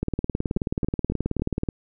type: two click trains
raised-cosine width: 3 ms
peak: -14 / -11 dBFS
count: 4 / 32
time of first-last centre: 0.57-1.396 / 0.03-1.688 s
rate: 3.63 / 18.7 Hz
effects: none